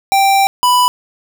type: tone pair in turn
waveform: square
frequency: 784 / 990.2 Hz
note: G5 / B5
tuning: 0 / +4 cents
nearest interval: major third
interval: 404 cents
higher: second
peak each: -9 dBFS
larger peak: neither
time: 0.12-0.47 / 0.63-0.88 s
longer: first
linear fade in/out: 0 ms
effects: none